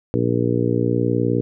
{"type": "harmonic tone", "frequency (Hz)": 59.5, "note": "A#1", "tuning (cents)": 36, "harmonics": [2, 3, 4, 5, 6, 7, 8], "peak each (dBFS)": [-22, -26, -25, -23, -27, -24, -25], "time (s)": [0.14, 1.41], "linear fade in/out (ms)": 0, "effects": []}